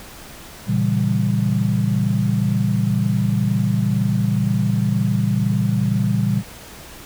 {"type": "chord", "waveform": "sine", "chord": "A# diminished seventh", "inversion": "none", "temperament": "equal", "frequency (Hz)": [116.54, 138.59, 164.81, 196], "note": ["A#2", "C#3", "E3", "G3"], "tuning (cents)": [0, 0, 0, 0], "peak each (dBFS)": [-20, -23, -24, -20], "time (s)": [0.66, 6.43], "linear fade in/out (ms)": 50, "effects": ["pink hiss -39 dBFS RMS until 7.05 s"]}